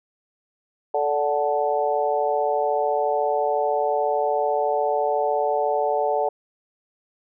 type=harmonic tone with a mistuned harmonic; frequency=145.7 Hz; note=D3; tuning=13 cents flat; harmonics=3 / 4 / 5 / 6; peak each=-25 / -24 / -24 / -27 dBFS; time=0.94-6.29 s; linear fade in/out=5 ms; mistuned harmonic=5; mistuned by=+28 cents; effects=none